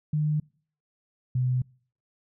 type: tone pair in turn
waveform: sine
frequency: 151.5 / 126.59 Hz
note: D#3 / B2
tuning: -46 / +43 cents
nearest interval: minor third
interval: 311 cents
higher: first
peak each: -22 / -22 dBFS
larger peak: neither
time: 0.13-0.4 / 1.35-1.62 s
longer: neither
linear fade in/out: 5 ms
effects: noise-tail reverb RT60 0.5 s tail -26 dB re dry